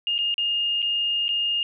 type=tone with dropouts; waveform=sine; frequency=2833 Hz; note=F7; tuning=24 cents sharp; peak=-21 dBFS; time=0.07-1.63 s; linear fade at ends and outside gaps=1 ms; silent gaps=0.181-0.188 / 0.342-0.38 / 0.82-0.826 / 1.282-1.29 s; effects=none